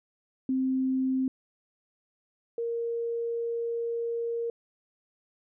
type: tone pair in turn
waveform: sine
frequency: 261.6 / 466.1 Hz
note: C4 / A#4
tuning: 0 / 0 cents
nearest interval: minor seventh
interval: 1000 cents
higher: second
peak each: -24 / -28 dBFS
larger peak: first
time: 0.49-1.28 / 2.58-4.5 s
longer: second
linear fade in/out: 2 ms
effects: none